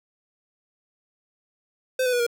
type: tone with pitch steps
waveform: square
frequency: 515 / 500.6 / 486.7 / 473.1 Hz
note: C5 / B4 / B4 / A#4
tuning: -28 / +23 / -25 / +26 cents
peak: -21 dBFS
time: 1.99-2.266 s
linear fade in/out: 5 ms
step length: 69 ms
effects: none